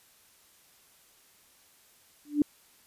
sine tone with exponential growth, 293.7 Hz, D4, in tune, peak -16 dBFS, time 2.25-2.42 s, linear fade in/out 2 ms, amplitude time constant 36 ms, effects white hiss -61 dBFS RMS until 2.86 s + resampled to 32000 Hz

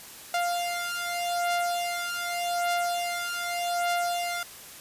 sawtooth beating tone pair, 698.5 / 699.34 Hz, F5 / F5, 0 / +2 cents, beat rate 0.84 Hz, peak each -26 / -26 dBFS, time 0.34-4.43 s, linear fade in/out 2 ms, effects white hiss -45 dBFS RMS until 4.8 s + resampled to 32000 Hz

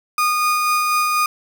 35% pulse tone with tremolo, 1228 Hz, D#6, 23 cents flat, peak -13 dBFS, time 0.18-1.26 s, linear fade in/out 2 ms, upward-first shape sine, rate 4.1 Hz, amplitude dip 25%, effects 8-bit

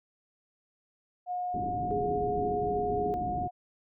sine tone, 720 Hz, F#5, 47 cents flat, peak -30 dBFS, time 1.26-3.51 s, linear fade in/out 50 ms
white low-pass noise, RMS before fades -37 dBFS, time 1.54-3.48 s, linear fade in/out 5 ms, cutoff 390 Hz, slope 48 dB/octave
sine tone with vibrato, 415.3 Hz, G#4, in tune, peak -30 dBFS, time 1.91-3.14 s, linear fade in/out 0 ms, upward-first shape sine, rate 17 Hz, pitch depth 13 cents each way
effects none

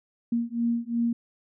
sine beating tone pair, 233.1 / 235.9 Hz, A#3 / A#3, 0 / +21 cents, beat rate 2.8 Hz, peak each -27 dBFS, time 0.32-1.13 s, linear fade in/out 5 ms, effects none

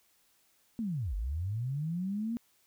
sine linear two-way sweep, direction down then up, 238.5 to 45.82 to 238.5 Hz, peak -31 dBFS, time 0.79-2.37 s, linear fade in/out 0 ms, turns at 1.15 s, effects white hiss -69 dBFS RMS until 2.66 s

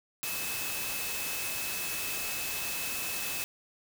sine tone in noise, 2594 Hz, E7, 28 cents flat, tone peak -39 dBFS, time 0.23-3.44 s, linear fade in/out 0 ms, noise white, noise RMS -35 dBFS, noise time 0.23-3.44 s, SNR -7 dB, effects none

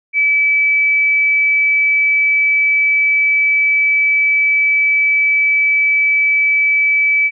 sine tone, 2300 Hz, D7, 37 cents flat, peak -10 dBFS, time 0.13-7.31 s, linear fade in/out 50 ms, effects none

